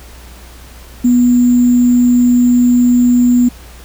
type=tone with sample-and-hold; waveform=sine; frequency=244.7 Hz; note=B3; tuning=16 cents flat; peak=-6 dBFS; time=1.04-3.49 s; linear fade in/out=10 ms; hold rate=7350 Hz; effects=added 60 Hz sine -34 dBFS peak until 3.84 s + pink hiss -39 dBFS RMS until 3.84 s